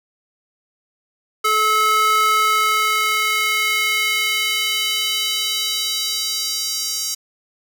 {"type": "tone with high-pass filter sweep", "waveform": "square", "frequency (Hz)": 431.3, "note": "A4", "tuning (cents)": -35, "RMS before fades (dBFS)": -19, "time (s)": [1.44, 7.15], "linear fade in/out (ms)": 10, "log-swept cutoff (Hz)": [1000, 5600], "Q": 2.3, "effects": ["7-bit"]}